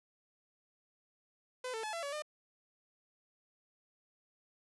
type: tone with pitch steps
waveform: sawtooth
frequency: 506 / 445.6 / 859 / 673 / 567 / 604 Hz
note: B4 / A4 / A5 / E5 / C#5 / D5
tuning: +42 / +22 / -42 / +36 / +39 / +48 cents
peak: -34 dBFS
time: 1.64-2.222 s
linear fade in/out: 5 ms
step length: 97 ms
effects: resampled to 24000 Hz